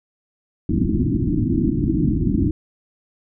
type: low-pass noise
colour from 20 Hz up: white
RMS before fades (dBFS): -19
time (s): 0.69-2.51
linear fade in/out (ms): 2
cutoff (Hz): 340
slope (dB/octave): 96
effects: none